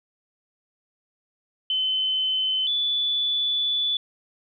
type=tone pair in turn; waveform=sine; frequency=3051 / 3464 Hz; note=G7 / A7; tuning=-48 / -28 cents; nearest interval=major second; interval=220 cents; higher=second; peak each=-21 dBFS; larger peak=neither; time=1.7-2.67 / 2.67-3.97 s; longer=second; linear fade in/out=2 ms; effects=none